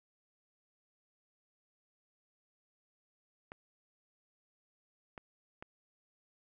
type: clicks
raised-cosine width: 0.5 ms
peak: -30 dBFS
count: 3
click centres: 3.519 / 5.178 / 5.625 s
effects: none